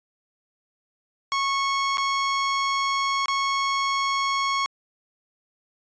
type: tone with dropouts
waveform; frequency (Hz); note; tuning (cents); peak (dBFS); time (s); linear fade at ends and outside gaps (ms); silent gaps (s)
sawtooth; 1100; C#6; -14; -18; 1.32-4.66; 0; 1.972-1.981 / 3.258-3.283
effects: resampled to 16000 Hz